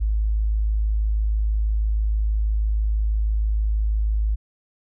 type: tone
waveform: sine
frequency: 53.1 Hz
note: G#1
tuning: 39 cents sharp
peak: -18 dBFS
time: 0-4.36 s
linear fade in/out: 20 ms
effects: none